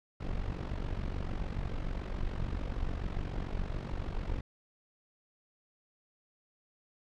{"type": "noise with amplitude modulation", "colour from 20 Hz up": "brown", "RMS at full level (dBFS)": -32, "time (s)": [0.2, 4.41], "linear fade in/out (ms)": 10, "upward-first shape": "sine", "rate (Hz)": 46.9, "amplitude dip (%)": 75, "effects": ["low-pass 4000 Hz 12 dB/octave"]}